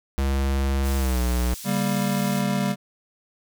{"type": "tone with pitch glide", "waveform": "square", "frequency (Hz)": [68, 61.29], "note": ["C#2", "B1"], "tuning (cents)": [-33, -13], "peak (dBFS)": -21, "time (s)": [0.18, 1.54], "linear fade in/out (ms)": 0, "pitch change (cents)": -180, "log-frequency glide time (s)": [0.97, 1.21]}
{"type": "high-pass noise", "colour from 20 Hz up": "pink", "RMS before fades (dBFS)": -38, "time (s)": [0.82, 2.44], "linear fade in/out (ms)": 50, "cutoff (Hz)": 4900, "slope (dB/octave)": 12}
{"type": "chord", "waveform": "square", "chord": "G diminished", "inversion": "second", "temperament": "just", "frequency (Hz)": [141.12, 196, 235.2], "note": ["Db3", "G3", "Bb3"], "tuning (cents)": [31, 0, 16], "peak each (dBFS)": [-29, -24, -29], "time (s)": [1.64, 2.76], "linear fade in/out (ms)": 50}
{"effects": []}